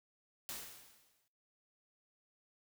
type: noise with exponential decay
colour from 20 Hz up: white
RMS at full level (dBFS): -42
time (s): 0.49-1.28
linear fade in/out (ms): 0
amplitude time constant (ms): 170
effects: noise-tail reverb RT60 0.6 s tail -22 dB re dry